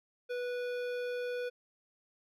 sine tone with hard clipping, 491.2 Hz, B4, 9 cents flat, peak -36 dBFS, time 0.29-1.5 s, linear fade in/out 20 ms, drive 14 dB, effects none

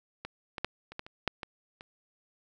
clicks, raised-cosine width 0.3 ms, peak -22 / -20 / -13 / -29 / -20 / -30 / -11 / -21 / -29 dBFS, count 9, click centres 0.25 / 0.582 / 0.646 / 0.92 / 0.994 / 1.065 / 1.277 / 1.432 / 1.809 s, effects none

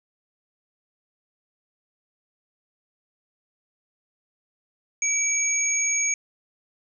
sine tone pair together, 2300 / 6581 Hz, D7 / G#8, -37 / -17 cents, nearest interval octave + tritone, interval 1820 cents, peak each -26 / -22 dBFS, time 5.02-6.14 s, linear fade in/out 2 ms, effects none

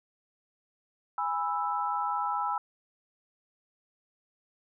sine chord, E major, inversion first, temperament just, 824.1 / 988.9 / 1318.5 Hz, G#5 / B5 / E6, -14 / +2 / 0 cents, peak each -32 dBFS, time 1.18-2.58 s, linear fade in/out 2 ms, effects none

